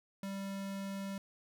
square tone, 196 Hz, G3, in tune, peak -39 dBFS, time 0.23-1.18 s, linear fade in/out 2 ms, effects none

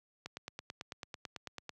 click train, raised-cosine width 0.2 ms, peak -24 dBFS, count 14, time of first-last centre 0.26-1.693 s, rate 9.07 Hz, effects high-pass 80 Hz 12 dB/octave

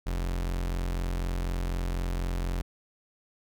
40% pulse tone, 44.07 Hz, F1, 16 cents sharp, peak -27 dBFS, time 0.06-2.62 s, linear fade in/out 10 ms, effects none

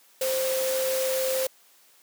sine tone in noise, 523.3 Hz, C5, in tune, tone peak -24 dBFS, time 0.21-1.47 s, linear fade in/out 5 ms, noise white, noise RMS -31 dBFS, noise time 0.21-1.47 s, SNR +4 dB, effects white hiss -58 dBFS RMS until 2.02 s + high-pass 300 Hz 12 dB/octave

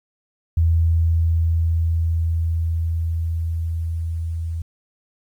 sine tone with level ramp, 82.5 Hz, E2, 2 cents sharp, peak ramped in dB -13 to -23 dBFS, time 0.57-4.62 s, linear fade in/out 5 ms, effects 9-bit

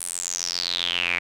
sawtooth tone with band-pass filter sweep, 87.5 Hz, F2, 4 cents sharp, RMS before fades -27 dBFS, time 0-1.19 s, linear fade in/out 10 ms, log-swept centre 10000 to 2200 Hz, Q 7.5, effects none

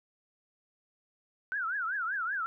sine tone with vibrato, 1480 Hz, F#6, in tune, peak -30 dBFS, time 1.52-2.46 s, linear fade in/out 0 ms, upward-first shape triangle, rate 5.2 Hz, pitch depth 260 cents each way, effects none

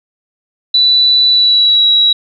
sine tone with pitch glide, 3969 to 3878 Hz, B7 to B7, +8 to -32 cents, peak -6 dBFS, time 0.74-2.13 s, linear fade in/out 5 ms, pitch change -40 cents, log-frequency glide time 1.29-1.86 s, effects none

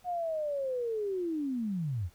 sine linear sweep, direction down, 728 to 75.9 Hz, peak -30 dBFS, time 0.04-2.1 s, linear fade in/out 50 ms, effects pink hiss -63 dBFS RMS until 2.14 s

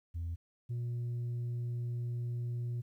sine tone pair in turn, 84.1 / 120.11 Hz, E2 / B2, +35 / -48 cents, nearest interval tritone, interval 617 cents, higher second, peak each -33 / -31 dBFS, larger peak second, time 0.14-0.36 / 0.69-2.82 s, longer second, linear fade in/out 20 ms, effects tanh soft clip ceiling -33 dBFS + 12-bit

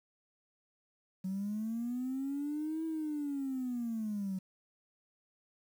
triangle linear two-way sweep, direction up then down, 185 to 324.9 to 185 Hz, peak -30 dBFS, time 1.24-4.39 s, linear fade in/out 10 ms, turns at 2.85 s, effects tanh soft clip ceiling -31 dBFS + 10-bit

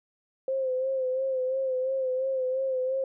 sine tone with vibrato, 522 Hz, C5, 4 cents flat, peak -25 dBFS, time 0.48-3.04 s, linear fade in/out 2 ms, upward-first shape sine, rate 2.9 Hz, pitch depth 44 cents each way, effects none

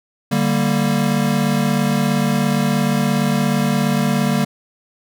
square chord, G minor, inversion second, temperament equal, 146.83 / 196 / 233.1 Hz, D3 / G3 / Bb3, 0 / 0 / 0 cents, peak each -21 / -20 / -20 dBFS, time 0.31-4.45 s, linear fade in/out 10 ms, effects none

